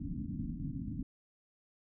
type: low-pass noise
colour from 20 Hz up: white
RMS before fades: -39 dBFS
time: 0-1.03 s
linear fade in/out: 5 ms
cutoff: 290 Hz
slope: 96 dB/octave
effects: none